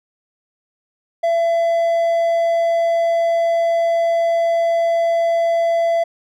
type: tone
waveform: triangle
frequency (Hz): 672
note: E5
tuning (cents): +33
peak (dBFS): -12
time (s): 1.23-6.04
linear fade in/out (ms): 10
effects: none